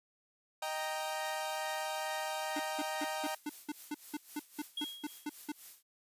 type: chord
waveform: sawtooth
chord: Eb major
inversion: none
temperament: equal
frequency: 622.3 / 784 / 932.3 Hz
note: Eb5 / G5 / Bb5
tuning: 0 / 0 / 0 cents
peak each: -36 / -36 / -37 dBFS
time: 0.62-3.35 s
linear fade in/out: 5 ms
type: tone bursts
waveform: square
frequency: 297.7 Hz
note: D4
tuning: 24 cents sharp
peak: -36 dBFS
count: 14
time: 2.56-5.52 s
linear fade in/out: 5 ms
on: 35 ms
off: 190 ms
type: noise with tremolo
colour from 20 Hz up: blue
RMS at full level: -49 dBFS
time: 3.23-5.83 s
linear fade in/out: 50 ms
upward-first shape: sine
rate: 3.8 Hz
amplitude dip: 75%
type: tone with exponential decay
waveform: triangle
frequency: 3284 Hz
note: G#7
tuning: 20 cents flat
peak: -33 dBFS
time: 4.77-5.37 s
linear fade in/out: 5 ms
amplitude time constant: 130 ms
effects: resampled to 32000 Hz